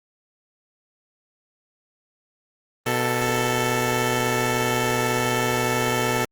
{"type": "tone pair together", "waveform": "10% pulse", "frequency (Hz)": [123.47, 441.2], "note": ["B2", "A4"], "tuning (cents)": [0, 5], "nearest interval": "octave + minor seventh", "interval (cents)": 2205, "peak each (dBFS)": -15, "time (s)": [2.86, 6.25], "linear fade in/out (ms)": 5, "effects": ["Opus 24 kbps"]}